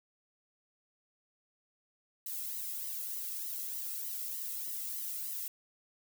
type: noise with flanger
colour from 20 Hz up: violet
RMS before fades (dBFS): -39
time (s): 2.26-5.48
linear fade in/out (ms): 2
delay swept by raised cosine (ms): 0.98 to 1.55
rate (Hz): 3.3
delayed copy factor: +0.85
effects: none